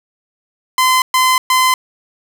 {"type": "tone bursts", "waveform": "sawtooth", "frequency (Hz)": 1028, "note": "C6", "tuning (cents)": -31, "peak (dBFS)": -6, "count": 3, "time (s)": [0.78, 1.74], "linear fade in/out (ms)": 2, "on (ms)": 240, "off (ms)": 120, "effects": []}